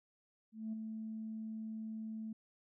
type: tone with ADSR envelope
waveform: sine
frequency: 220 Hz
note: A3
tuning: in tune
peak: -35 dBFS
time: 0.52-2.33 s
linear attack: 210 ms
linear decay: 9 ms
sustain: -5 dB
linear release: 6 ms
effects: tanh soft clip ceiling -34 dBFS